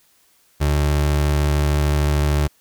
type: tone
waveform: 30% pulse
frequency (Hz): 73.5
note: D2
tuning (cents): +2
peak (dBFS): -13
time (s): 0.6-2.48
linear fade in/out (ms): 20
effects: white hiss -58 dBFS RMS until 2.6 s